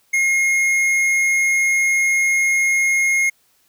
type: tone with tanh clipping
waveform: triangle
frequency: 2147 Hz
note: C7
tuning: 44 cents sharp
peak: -16 dBFS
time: 0.13-3.3 s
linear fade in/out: 10 ms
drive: 15 dB
effects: white hiss -60 dBFS RMS until 3.68 s